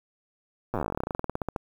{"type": "slowing click train", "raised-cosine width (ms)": 1, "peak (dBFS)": -15, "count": 28, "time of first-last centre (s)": [0.74, 1.562], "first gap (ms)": 8, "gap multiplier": 1.09, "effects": ["8-bit"]}